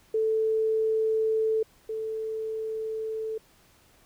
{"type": "tone pair in turn", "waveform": "sine", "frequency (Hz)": [440.2, 440.2], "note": ["A4", "A4"], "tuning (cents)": [1, 1], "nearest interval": "unison", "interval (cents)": 0, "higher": "neither", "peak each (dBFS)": [-22, -29], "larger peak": "first", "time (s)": [[0.14, 1.63], [1.89, 3.38]], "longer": "neither", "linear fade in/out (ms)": 5, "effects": ["pink hiss -60 dBFS RMS until 4.05 s"]}